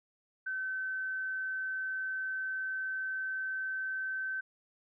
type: tone with pitch glide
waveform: sine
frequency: 1531 to 1539.9 Hz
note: G6 to G6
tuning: -41 to -31 cents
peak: -33 dBFS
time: 0.46-4.41 s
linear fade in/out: 10 ms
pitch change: +10 cents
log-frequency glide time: 0.74-4.25 s
effects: none